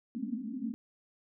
pink band-pass noise, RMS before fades -37 dBFS, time 0.15-0.74 s, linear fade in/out 0 ms, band 210 to 270 Hz, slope 96 dB/octave, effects none

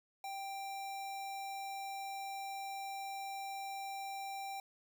sine tone with sample-and-hold, 784 Hz, G5, in tune, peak -40 dBFS, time 0.24-4.6 s, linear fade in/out 2 ms, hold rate 3150 Hz, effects none

